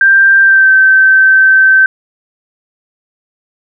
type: tone with pitch glide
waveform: sine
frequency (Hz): 1580 to 1546.6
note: G6 to G6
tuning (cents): +13 to -24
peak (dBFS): -3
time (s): 0.01-1.86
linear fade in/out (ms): 2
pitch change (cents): -37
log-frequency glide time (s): 0.41-0.71
effects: none